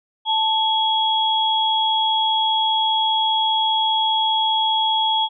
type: tone pair together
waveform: sine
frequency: 880 / 3325 Hz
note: A5 / G#7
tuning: 0 / +1 cents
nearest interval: octave + major seventh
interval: 2301 cents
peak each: -19 dBFS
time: 0.25-5.29 s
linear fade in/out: 50 ms
effects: none

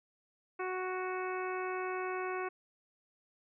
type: harmonic tone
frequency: 370 Hz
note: F#4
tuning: in tune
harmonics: 1 / 2 / 3 / 4 / 5 / 6 / 7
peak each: -37 / -42 / -41 / -44 / -49 / -47 / -49 dBFS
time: 0.59-2.49 s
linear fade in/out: 10 ms
effects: none

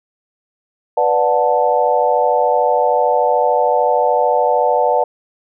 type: chord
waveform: sine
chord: B minor seventh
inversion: none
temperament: equal with one note detuned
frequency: 493.9 / 587.3 / 729.8 / 880 Hz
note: B4 / D5 / F#5 / A5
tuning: 0 / 0 / -24 / 0 cents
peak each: -17 dBFS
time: 0.97-5.04 s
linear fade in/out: 5 ms
effects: none

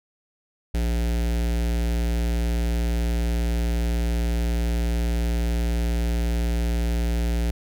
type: tone with notch filter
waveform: square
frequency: 58.2 Hz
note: A#1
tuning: 2 cents flat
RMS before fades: -23 dBFS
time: 0.74-7.51 s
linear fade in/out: 5 ms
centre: 1100 Hz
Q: 1.5
effects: none

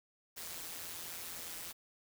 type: noise with amplitude modulation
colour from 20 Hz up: white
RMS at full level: -42 dBFS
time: 0.36-1.73 s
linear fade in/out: 20 ms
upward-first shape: sine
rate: 170 Hz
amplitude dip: 65%
effects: none

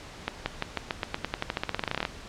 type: accelerating click train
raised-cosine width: 0.3 ms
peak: -11 dBFS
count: 24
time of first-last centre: 0.28-2.051 s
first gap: 180 ms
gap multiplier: 0.91
effects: pink hiss -44 dBFS RMS until 2.28 s + low-pass 6000 Hz 12 dB/octave

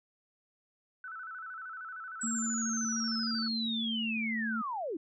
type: tone with vibrato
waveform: sine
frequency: 1408 Hz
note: F6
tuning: 14 cents sharp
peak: -40 dBFS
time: 1.04-3.48 s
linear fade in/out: 2 ms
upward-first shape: square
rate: 13 Hz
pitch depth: 110 cents each way
type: linear sweep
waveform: sine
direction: down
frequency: 7810 to 285.1 Hz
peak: -33 dBFS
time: 2.21-4.97 s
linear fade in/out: 5 ms
type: tone with pitch glide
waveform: sine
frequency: 226 to 223.1 Hz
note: A3 to A3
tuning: +47 to +24 cents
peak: -33 dBFS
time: 2.23-4.62 s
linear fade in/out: 10 ms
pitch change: -23 cents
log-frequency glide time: 3.47-4.31 s
effects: none

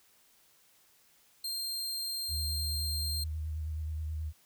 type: tone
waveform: sawtooth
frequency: 4186 Hz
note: C8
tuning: in tune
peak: -31 dBFS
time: 1.44-3.24 s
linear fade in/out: 5 ms
type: tone with vibrato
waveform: sine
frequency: 77.78 Hz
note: D#2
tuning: in tune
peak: -33 dBFS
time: 2.28-4.33 s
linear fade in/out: 50 ms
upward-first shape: square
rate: 9.4 Hz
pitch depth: 27 cents each way
effects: white hiss -65 dBFS RMS until 4.45 s

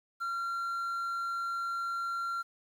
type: tone with quantisation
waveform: triangle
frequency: 1374 Hz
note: F6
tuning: 29 cents flat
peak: -30 dBFS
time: 0.2-2.43 s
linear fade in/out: 20 ms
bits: 10
effects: none

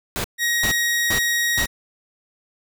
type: noise bursts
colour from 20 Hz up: pink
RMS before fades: -25 dBFS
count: 4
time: 0.16-1.658 s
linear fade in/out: 0 ms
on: 82 ms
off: 390 ms
type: tone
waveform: sawtooth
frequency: 1888 Hz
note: A#6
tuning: 22 cents sharp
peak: -15 dBFS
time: 0.38-1.67 s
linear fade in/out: 50 ms
effects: none

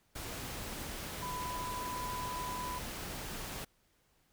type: tone in noise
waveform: sine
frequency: 996 Hz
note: B5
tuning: 14 cents sharp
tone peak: -38 dBFS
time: 1.22-2.79 s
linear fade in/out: 10 ms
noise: pink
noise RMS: -42 dBFS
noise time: 0.15-3.65 s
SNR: +1 dB
effects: pink hiss -72 dBFS RMS until 4.32 s

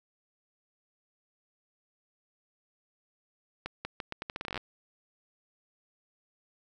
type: accelerating click train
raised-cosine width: 0.3 ms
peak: -19 dBFS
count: 16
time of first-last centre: 3.66-4.577 s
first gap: 190 ms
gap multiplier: 0.8
effects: none

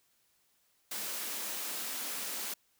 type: high-pass noise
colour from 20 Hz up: white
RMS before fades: -38 dBFS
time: 0.91-2.54 s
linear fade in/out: 5 ms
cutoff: 180 Hz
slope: 96 dB/octave
effects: white hiss -72 dBFS RMS until 2.79 s

